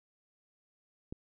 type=click; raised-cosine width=3 ms; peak=-27 dBFS; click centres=1.125 s; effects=none